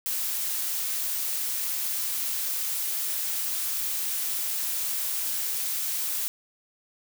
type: noise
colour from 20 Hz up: blue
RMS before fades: -29 dBFS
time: 0.06-6.28 s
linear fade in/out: 0 ms
effects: none